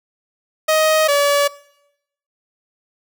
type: tone pair in turn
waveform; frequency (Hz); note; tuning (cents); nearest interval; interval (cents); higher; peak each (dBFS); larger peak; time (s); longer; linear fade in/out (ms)
sawtooth; 627 / 572.1; D#5 / D5; +13 / -45; major second; 158; first; -9; neither; 0.68-1.08 / 1.08-1.48; neither; 10
effects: noise-tail reverb RT60 0.8 s tail -21 dB re dry